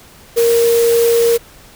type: tone in noise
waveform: sine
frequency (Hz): 466.2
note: A#4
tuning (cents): 0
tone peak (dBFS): -9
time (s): 0.36-1.38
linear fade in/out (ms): 20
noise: white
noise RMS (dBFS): -23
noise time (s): 0.36-1.38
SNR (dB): +11
effects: pink hiss -42 dBFS RMS until 1.75 s